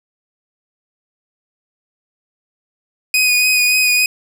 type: tone with vibrato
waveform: sawtooth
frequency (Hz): 2489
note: D#7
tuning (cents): 0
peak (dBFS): -8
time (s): 3.14-4.06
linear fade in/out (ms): 2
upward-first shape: sine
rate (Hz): 3.5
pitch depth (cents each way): 18
effects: none